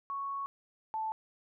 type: tone pair in turn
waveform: sine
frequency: 1108.7 / 877.8 Hz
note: C#6 / A5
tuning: 0 / -4 cents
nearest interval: major third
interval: 404 cents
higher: first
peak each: -34 / -32 dBFS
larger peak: second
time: 0.1-0.46 / 0.94-1.12 s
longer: first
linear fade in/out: 0 ms
effects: none